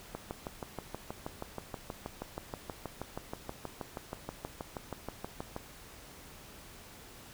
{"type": "click train", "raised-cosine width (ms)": 1, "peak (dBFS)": -23, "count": 35, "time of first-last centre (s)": [0.15, 5.564], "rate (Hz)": 6.28, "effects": ["pink hiss -52 dBFS RMS until 7.33 s"]}